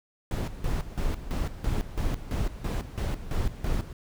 brown noise with tremolo, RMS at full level -27 dBFS, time 0.31-3.93 s, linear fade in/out 2 ms, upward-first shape square, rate 3 Hz, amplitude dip 75%, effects none

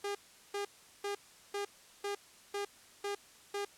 sawtooth tone bursts, 404.7 Hz, G#4, 45 cents flat, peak -31 dBFS, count 8, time 0.04-3.65 s, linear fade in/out 5 ms, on 110 ms, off 390 ms, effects white hiss -59 dBFS RMS until 3.77 s + low-pass 10000 Hz 12 dB/octave

